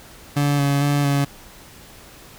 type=tone with vibrato; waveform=30% pulse; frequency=142.5 Hz; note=C#3; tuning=48 cents sharp; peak=-14 dBFS; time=0.36-1.25 s; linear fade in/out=10 ms; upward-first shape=square; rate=2.2 Hz; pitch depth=17 cents each way; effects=pink hiss -44 dBFS RMS until 2.38 s